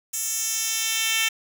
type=tone with high-pass filter sweep; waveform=10% pulse; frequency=446.4 Hz; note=A4; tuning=25 cents sharp; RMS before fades=-25 dBFS; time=0.13-1.29 s; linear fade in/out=10 ms; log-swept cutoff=8000 to 2800 Hz; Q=1.5; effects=8-bit